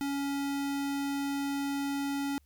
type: tone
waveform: square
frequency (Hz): 280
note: C#4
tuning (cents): +18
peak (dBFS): -31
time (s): 0.01-2.38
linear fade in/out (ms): 0
effects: added 71 Hz sine -61 dBFS peak until 2.45 s + white hiss -73 dBFS RMS until 2.45 s